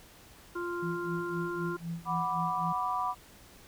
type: harmonic tone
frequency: 348.6 Hz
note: F4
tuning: 3 cents flat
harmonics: 1 / 3 / 4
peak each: -34 / -40 / -39 dBFS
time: 0.55-1.77 s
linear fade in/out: 10 ms
type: tone with tremolo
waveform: sine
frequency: 168.1 Hz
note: E3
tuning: 34 cents sharp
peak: -32 dBFS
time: 0.82-2.73 s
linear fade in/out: 10 ms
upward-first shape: sine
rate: 3.9 Hz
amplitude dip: 90%
type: chord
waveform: sine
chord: B minor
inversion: second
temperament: equal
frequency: 740 / 987.8 / 1174.7 Hz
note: F#5 / B5 / D6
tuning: 0 / 0 / 0 cents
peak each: -35 / -32 / -33 dBFS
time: 2.05-3.15 s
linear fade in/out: 50 ms
effects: pink hiss -55 dBFS RMS until 3.67 s